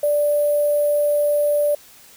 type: tone with sample-and-hold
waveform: sine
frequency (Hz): 587.3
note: D5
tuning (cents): 0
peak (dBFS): -15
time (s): 0.03-1.75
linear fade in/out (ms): 5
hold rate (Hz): 11025
effects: white hiss -47 dBFS RMS until 2.16 s